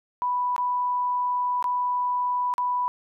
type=tone with dropouts; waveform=sine; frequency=987.8 Hz; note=B5; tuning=in tune; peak=-22 dBFS; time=0.22-2.88 s; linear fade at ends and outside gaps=0 ms; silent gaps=0.563-0.58 / 1.626-1.642 / 2.539-2.581 s; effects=none